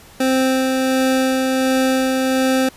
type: tone with tremolo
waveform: 25% pulse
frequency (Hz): 261.6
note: C4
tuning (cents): 0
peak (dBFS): -10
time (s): 0.2-2.69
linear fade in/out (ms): 5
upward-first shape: sine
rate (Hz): 1.4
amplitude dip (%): 25
effects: pink hiss -44 dBFS RMS until 2.76 s + resampled to 32000 Hz